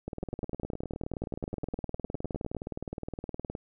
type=two click trains; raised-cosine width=2 ms; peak=-22 / -20 dBFS; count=68 / 24; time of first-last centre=0.08-3.552 / 0.23-2.549 s; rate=19.3 / 9.92 Hz; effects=none